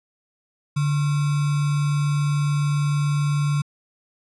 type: tone with sample-and-hold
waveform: sine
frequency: 145.5 Hz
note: D3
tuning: 16 cents flat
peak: -18 dBFS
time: 0.76-3.62 s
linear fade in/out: 10 ms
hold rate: 1225 Hz
effects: resampled to 24000 Hz